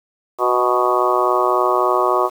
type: harmonic tone with a mistuned harmonic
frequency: 123.47 Hz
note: B2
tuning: in tune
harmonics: 3 / 4 / 5 / 6 / 7 / 8 / 9 / 10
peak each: -20 / -24 / -21 / -24 / -25 / -23 / -19 / -24 dBFS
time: 0.38-2.3 s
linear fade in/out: 50 ms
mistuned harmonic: 5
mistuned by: +18 cents
effects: 7-bit